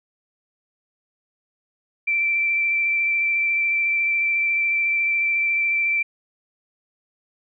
sine tone with vibrato, 2341 Hz, D7, 6 cents flat, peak -18 dBFS, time 2.07-6.03 s, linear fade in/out 10 ms, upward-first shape sine, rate 14 Hz, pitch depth 13 cents each way, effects none

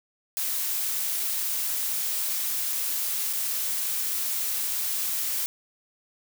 blue noise with dropouts, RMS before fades -28 dBFS, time 0.37-5.46 s, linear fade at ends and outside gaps 0 ms, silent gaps 3.329-3.334 s, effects none

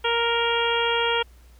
harmonic tone, 466.9 Hz, A#4, 3 cents sharp, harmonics 1 / 2 / 3 / 4 / 5 / 6 / 7, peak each -25 / -26 / -28 / -33 / -31 / -29 / -28 dBFS, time 0.04-1.23 s, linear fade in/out 10 ms, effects added 60 Hz sine -48 dBFS peak until 1.59 s + pink hiss -59 dBFS RMS until 1.59 s

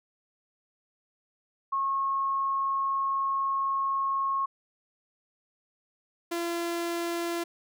sine / sawtooth tone pair in turn, 1089 / 341 Hz, C#6 / F4, -31 / -41 cents, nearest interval octave + minor sixth, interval 2010 cents, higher first, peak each -25 dBFS, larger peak neither, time 1.72-4.46 / 6.31-7.44 s, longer first, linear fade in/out 10 ms, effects none

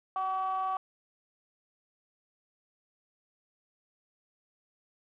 triangle ring-modulated tone, 192.2 Hz, G3, 34 cents flat, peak -23 dBFS, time 0.16-0.77 s, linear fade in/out 2 ms, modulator 949 Hz, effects tanh soft clip ceiling -22 dBFS

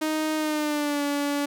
sawtooth tone with pitch glide, 311.1 to 286.9 Hz, D#4 to D4, 0 to -40 cents, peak -20 dBFS, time 0.01-1.46 s, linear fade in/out 10 ms, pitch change -140 cents, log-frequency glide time 0.36-1.03 s, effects none

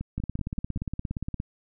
two click trains, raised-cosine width 5 ms, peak -20 / -18 dBFS, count 5 / 22, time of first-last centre 0.01-0.773 / 0.18-1.401 s, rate 5.24 / 17.2 Hz, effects none

